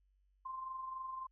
sine tone with amplitude modulation, 1046.5 Hz, C6, in tune, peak -39 dBFS, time 0.45-1.27 s, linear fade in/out 10 ms, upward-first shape sine, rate 23.6 Hz, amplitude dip 45%, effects added 48 Hz sine -70 dBFS peak until 1.31 s

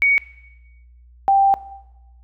sine tone pair in turn, 2241 / 786.4 Hz, C#7 / G5, +18 / +5 cents, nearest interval octave + tritone, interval 1813 cents, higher first, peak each -12 / -11 dBFS, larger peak second, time 0.02-0.18 / 1.28-1.54 s, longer second, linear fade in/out 0 ms, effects noise-tail reverb RT60 1.0 s tail -18 dB re dry + added 60 Hz sine -45 dBFS peak until 2.23 s

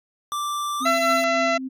square tone with pitch glide, 1174.7 to 1341.6 Hz, D6 to E6, 0 to +30 cents, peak -25 dBFS, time 0.32-1.24 s, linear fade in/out 0 ms, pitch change +230 cents, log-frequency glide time 0.81-0.87 s
sine tone with tremolo, 261.6 Hz, C4, in tune, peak -26 dBFS, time 0.8-1.69 s, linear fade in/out 20 ms, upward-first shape sine, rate 3.6 Hz, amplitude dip 35%
harmonic tone, 673 Hz, E5, 36 cents sharp, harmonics 1 / 2 / 3 / 4 / 5 / 6 / 7 / 8 / 9 / 10, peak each -21 / -25 / -26 / -30 / -41 / -34 / -44 / -46 / -41 / -45 dBFS, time 0.85-1.58 s, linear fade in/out 10 ms
effects resampled to 32000 Hz

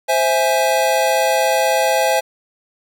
square chord, C augmented, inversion none, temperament equal, 523.3 / 659.3 / 830.6 Hz, C5 / E5 / G#5, 0 / 0 / 0 cents, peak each -19 dBFS, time 0.08-2.21 s, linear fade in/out 20 ms, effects none

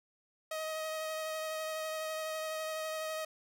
sawtooth tone with vibrato, 630 Hz, D#5, 21 cents sharp, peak -32 dBFS, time 0.51-3.25 s, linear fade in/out 5 ms, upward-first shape triangle, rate 12 Hz, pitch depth 16 cents each way, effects none

